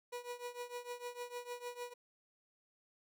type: tone with tremolo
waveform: 30% pulse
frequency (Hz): 486.8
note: B4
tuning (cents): -25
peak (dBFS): -37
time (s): 0.12-1.94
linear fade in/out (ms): 10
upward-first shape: triangle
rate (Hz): 6.6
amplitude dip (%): 90
effects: none